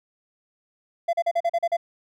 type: tone bursts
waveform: triangle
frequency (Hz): 681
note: F5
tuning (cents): -44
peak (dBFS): -17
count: 8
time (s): 1.08-1.769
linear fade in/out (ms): 10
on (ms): 52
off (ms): 39
effects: none